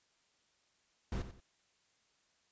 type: noise with echo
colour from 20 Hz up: brown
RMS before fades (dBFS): -37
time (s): 1.12-1.22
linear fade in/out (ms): 2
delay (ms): 91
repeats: 2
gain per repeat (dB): -11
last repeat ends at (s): 1.402
effects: white hiss -74 dBFS RMS until 2.51 s + resampled to 16000 Hz